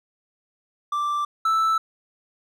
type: tone pair in turn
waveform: triangle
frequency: 1174.7 / 1318.6 Hz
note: D6 / E6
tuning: 0 / 0 cents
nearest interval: major second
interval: 200 cents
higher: second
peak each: -20 / -16 dBFS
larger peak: second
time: 0.92-1.25 / 1.45-1.78 s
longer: neither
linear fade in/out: 5 ms
effects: none